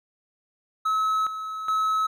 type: tone with tremolo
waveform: triangle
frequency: 1290 Hz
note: E6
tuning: 38 cents flat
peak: -19 dBFS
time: 0.85-2.07 s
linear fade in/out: 10 ms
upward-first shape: square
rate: 1.2 Hz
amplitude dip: 65%
effects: none